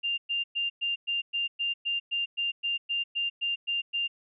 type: tone bursts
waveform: sine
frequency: 2794 Hz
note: F7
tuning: in tune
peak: -26 dBFS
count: 16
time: 0.03-4.08 s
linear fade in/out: 20 ms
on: 150 ms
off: 110 ms
effects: none